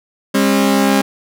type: tone pair together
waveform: sawtooth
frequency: 202.3 / 270 Hz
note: G#3 / C#4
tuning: -45 / -45 cents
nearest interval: perfect fourth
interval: 500 cents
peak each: -10 dBFS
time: 0.34-1.02 s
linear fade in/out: 10 ms
effects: none